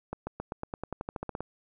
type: accelerating click train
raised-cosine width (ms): 1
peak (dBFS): -20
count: 15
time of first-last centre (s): 0.13-1.406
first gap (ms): 140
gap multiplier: 0.93
effects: none